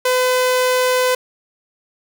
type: tone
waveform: sawtooth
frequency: 506 Hz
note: B4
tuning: 42 cents sharp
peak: -10 dBFS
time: 0.05-1.15 s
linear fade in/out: 5 ms
effects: none